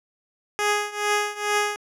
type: tone with tremolo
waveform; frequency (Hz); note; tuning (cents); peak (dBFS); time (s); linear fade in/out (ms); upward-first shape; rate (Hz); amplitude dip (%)
10% pulse; 415.3; G#4; 0; -10; 0.59-1.76; 0; triangle; 2.3; 90
effects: low-pass 11000 Hz 12 dB/octave